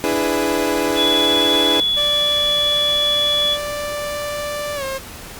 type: chord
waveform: 30% pulse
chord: E dominant seventh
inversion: third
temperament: equal with one note detuned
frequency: 293.7 / 329.6 / 415.3 / 497.3 Hz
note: D4 / E4 / G#4 / B4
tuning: 0 / 0 / 0 / +12 cents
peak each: -20 dBFS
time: 0.04-1.8 s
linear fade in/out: 0 ms
type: tone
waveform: sine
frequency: 3408 Hz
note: G#7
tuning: 44 cents sharp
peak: -15 dBFS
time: 0.95-3.58 s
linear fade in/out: 50 ms
type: tone with pitch glide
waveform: sawtooth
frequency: 587.3 to 535.5 Hz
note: D5 to C5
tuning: 0 to +40 cents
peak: -19 dBFS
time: 1.96-4.99 s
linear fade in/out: 20 ms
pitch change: -160 cents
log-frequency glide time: 4.75-4.84 s
effects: pink hiss -35 dBFS RMS until 5.39 s + Opus 48 kbps